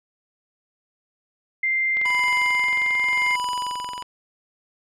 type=tone with pitch glide; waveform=sine; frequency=2093 to 2108 Hz; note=C7 to C7; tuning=0 to +12 cents; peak=-19 dBFS; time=1.63-3.36 s; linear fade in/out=5 ms; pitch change=+12 cents; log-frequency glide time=2-3.02 s
type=click train; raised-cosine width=0.3 ms; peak=-20 dBFS; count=47; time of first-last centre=1.97-4.024 s; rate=22.4 Hz
type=tone with tremolo; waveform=square; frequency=987.8 Hz; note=B5; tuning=in tune; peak=-24 dBFS; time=2.05-4.03 s; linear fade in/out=5 ms; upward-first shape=sine; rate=0.89 Hz; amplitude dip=60%
effects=low-pass 9000 Hz 12 dB/octave